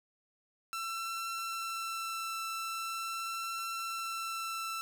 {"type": "tone with vibrato", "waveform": "sawtooth", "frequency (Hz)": 1340, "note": "E6", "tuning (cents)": 28, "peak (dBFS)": -32, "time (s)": [0.73, 4.81], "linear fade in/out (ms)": 0, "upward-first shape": "triangle", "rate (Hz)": 0.43, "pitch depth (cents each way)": 11, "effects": []}